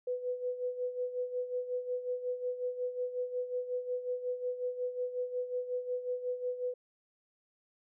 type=tone with tremolo; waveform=sine; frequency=497.5 Hz; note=B4; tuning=13 cents sharp; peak=-30 dBFS; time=0.07-6.74 s; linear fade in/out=5 ms; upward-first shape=sine; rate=5.5 Hz; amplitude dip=70%; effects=none